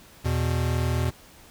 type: tone pair together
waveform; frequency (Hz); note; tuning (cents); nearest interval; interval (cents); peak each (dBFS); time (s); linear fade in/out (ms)
square; 82.15 / 122.3; E2 / B2; -5 / -16; perfect fifth; 689; -26; 0.24-1.11; 20
effects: pink hiss -51 dBFS RMS until 1.5 s